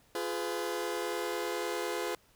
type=chord; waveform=sawtooth; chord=F diminished; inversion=none; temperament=just; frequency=349.2 / 419.1 / 502.9 Hz; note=F4 / Ab4 / Cb5; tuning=0 / +16 / +31 cents; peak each=-33 dBFS; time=0.15-2.15 s; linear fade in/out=2 ms; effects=pink hiss -65 dBFS RMS until 2.35 s